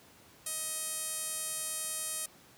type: tone with band-pass filter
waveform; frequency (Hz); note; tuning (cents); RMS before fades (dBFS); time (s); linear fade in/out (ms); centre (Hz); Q
sawtooth; 630; D#5; +21; -37; 0.46-2.26; 5; 9600; 2.8
effects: pink hiss -58 dBFS RMS until 2.57 s + high-pass 100 Hz 12 dB/octave